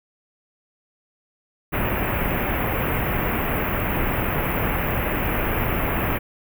pink band-stop noise, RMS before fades -23 dBFS, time 1.72-6.19 s, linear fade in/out 20 ms, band 2700 to 13000 Hz, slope 48 dB/octave, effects none

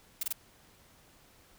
blue noise bursts, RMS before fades -32 dBFS, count 3, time 0.21-0.327 s, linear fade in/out 5 ms, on 23 ms, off 24 ms, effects pink hiss -61 dBFS RMS until 1.58 s

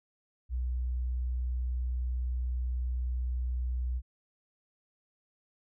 sine tone, 61.9 Hz, B1, 5 cents sharp, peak -29 dBFS, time 0.49-4.02 s, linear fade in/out 50 ms, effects none

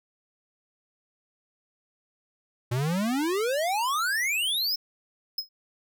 square exponential sweep, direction up, 116.54 to 5390 Hz, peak -25 dBFS, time 2.71-4.76 s, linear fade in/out 10 ms
square tone with exponential decay, 5120 Hz, D#8, 49 cents sharp, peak -24 dBFS, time 5.38-5.49 s, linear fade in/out 5 ms, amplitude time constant 22 ms
effects none

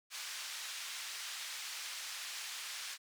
white band-pass noise, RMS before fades -44 dBFS, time 0.1-2.98 s, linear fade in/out 50 ms, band 1400 to 6000 Hz, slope 12 dB/octave, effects none

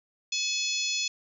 harmonic tone, 854 Hz, G#5, 48 cents sharp, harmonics 3 / 4 / 5 / 6 / 7 / 8, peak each -32 / -33 / -34 / -35 / -35 / -36 dBFS, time 0.32-1.08 s, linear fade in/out 5 ms, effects none

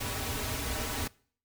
pink noise with comb filter, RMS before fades -34 dBFS, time 0-1.08 s, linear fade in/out 10 ms, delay 5.7 ms, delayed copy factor -0.85, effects noise-tail reverb RT60 0.5 s tail -23 dB re dry

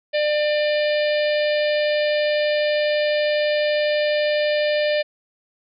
harmonic tone with a mistuned harmonic, 598 Hz, D5, 31 cents sharp, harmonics 1 / 3 / 4 / 5 / 6 / 7 / 8, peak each -18 / -28 / -30 / -32 / -34 / -35 / -36 dBFS, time 0.13-5.03 s, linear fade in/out 20 ms, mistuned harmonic 5, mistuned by -23 cents, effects none

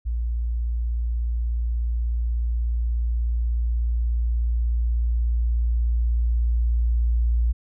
sine tone with level ramp, 58.27 Hz, A#1, in tune, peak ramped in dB -22 to -17 dBFS, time 0.05-7.53 s, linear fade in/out 20 ms, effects none

